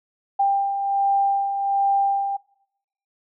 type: beating tone pair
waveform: sine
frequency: 792 / 793.3 Hz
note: G5 / G5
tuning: +18 / +20 cents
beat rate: 1.3 Hz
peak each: -27 / -18 dBFS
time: 0.39-2.37 s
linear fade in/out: 10 ms
effects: noise-tail reverb RT60 0.8 s tail -23 dB re dry